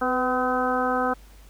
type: harmonic tone with a mistuned harmonic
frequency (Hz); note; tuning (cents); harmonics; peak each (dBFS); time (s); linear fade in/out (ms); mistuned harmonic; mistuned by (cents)
254.4; C4; -48; 1 / 2 / 3 / 4 / 5 / 6; -28 / -27 / -27 / -31 / -27 / -31; 0.01-1.14; 10; 2; -26
effects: added 50 Hz sine -46 dBFS peak until 1.49 s + pink hiss -55 dBFS RMS until 1.49 s